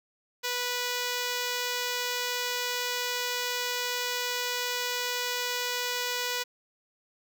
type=tone; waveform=5% pulse; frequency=491.3 Hz; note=B4; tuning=9 cents flat; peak=-17 dBFS; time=0.43-6.44 s; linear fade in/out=20 ms; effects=none